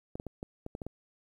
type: clicks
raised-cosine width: 2 ms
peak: -25 dBFS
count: 8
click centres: 0.155 / 0.199 / 0.267 / 0.429 / 0.664 / 0.751 / 0.818 / 0.866 s
effects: 10-bit